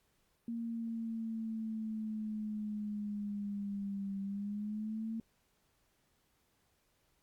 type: linear two-way sweep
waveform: sine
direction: down then up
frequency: 232.5 to 196 to 226.5 Hz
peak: -36 dBFS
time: 0.48-5.2 s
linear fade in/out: 2 ms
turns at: 4.21 s
effects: pink hiss -75 dBFS RMS until 7.22 s + Opus 48 kbps